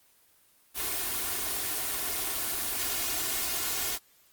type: noise with comb filter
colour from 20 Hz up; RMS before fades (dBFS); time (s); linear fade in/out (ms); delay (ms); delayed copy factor
white; -31; 0.74-3.99; 50; 2.8; +0.6
effects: white hiss -63 dBFS RMS until 4.32 s + Opus 24 kbps